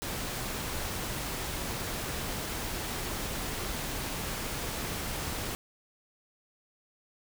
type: noise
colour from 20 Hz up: pink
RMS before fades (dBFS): -35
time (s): 0.02-5.55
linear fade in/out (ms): 0
effects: none